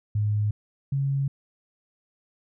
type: tone pair in turn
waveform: sine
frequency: 104.9 / 138 Hz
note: G#2 / C#3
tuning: +18 / -7 cents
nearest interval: perfect fourth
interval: 475 cents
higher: second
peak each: -21 / -22 dBFS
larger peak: first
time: 0.15-0.51 / 0.92-1.28 s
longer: neither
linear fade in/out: 5 ms
effects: none